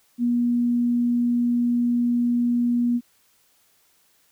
sine tone, 240.4 Hz, B3, 46 cents flat, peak -18 dBFS, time 0.18-3.01 s, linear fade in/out 50 ms, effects white hiss -62 dBFS RMS until 4.31 s

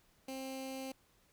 15% pulse tone with notch filter, 264.9 Hz, C4, 22 cents sharp, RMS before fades -43 dBFS, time 0.28-0.92 s, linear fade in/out 5 ms, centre 1200 Hz, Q 1, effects pink hiss -70 dBFS RMS until 1.32 s

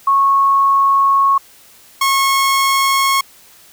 sine / sawtooth tone pair in turn, 1100 / 1090.5 Hz, C#6 / C#6, -14 / -29 cents, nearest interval unison, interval 15 cents, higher first, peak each -9 / -8 dBFS, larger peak second, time 0.07-1.38 / 2.01-3.21 s, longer first, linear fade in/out 5 ms, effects white hiss -45 dBFS RMS until 3.72 s

